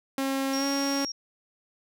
sawtooth tone with pitch glide, 270 to 277.6 Hz, C#4 to C#4, -45 to +3 cents, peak -22 dBFS, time 0.18-1.05 s, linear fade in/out 2 ms, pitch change +48 cents, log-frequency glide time 0.56-0.65 s
sine tone, 5588 Hz, F8, in tune, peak -31 dBFS, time 0.53-1.12 s, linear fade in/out 5 ms
effects none

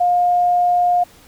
sine tone, 710 Hz, F5, 28 cents sharp, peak -12 dBFS, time 0-1.04 s, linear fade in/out 10 ms, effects pink hiss -47 dBFS RMS until 1.27 s

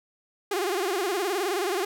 sawtooth tone with vibrato, 379.2 Hz, F#4, 43 cents sharp, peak -21 dBFS, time 0.51-1.85 s, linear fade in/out 5 ms, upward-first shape sine, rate 19 Hz, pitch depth 160 cents each way, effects none

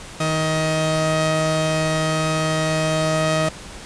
sawtooth tone pair together, 157.62 / 630 Hz, D#3 / D#5, +23 / +21 cents, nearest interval 2 octaves, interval 2398 cents, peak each -17 dBFS, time 0.2-3.49 s, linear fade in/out 5 ms, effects pink hiss -37 dBFS RMS until 3.85 s + resampled to 22050 Hz

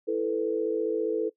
sine chord, E suspended fourth, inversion none, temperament just, 329.6 / 439.5 / 494.4 Hz, E4 / A4 / B4, 0 / -2 / +2 cents, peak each -31 / -26 / -31 dBFS, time 0.07-1.3 s, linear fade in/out 20 ms, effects noise-tail reverb RT60 0.1 s tail -19 dB re dry

